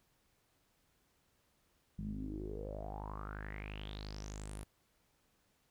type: tone with low-pass filter sweep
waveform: sawtooth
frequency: 51.5 Hz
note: G#1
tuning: 14 cents flat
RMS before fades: -44 dBFS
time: 1.98-4.64 s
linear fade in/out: 10 ms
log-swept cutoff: 180 to 11000 Hz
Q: 8.4
effects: pink hiss -75 dBFS RMS until 5.7 s